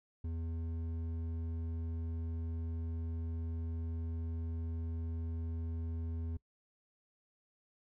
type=tone with hard clipping; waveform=sine; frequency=82.41 Hz; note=E2; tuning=in tune; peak=-38 dBFS; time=0.24-6.37 s; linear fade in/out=5 ms; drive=8 dB; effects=noise-tail reverb RT60 0.1 s tail -22 dB re dry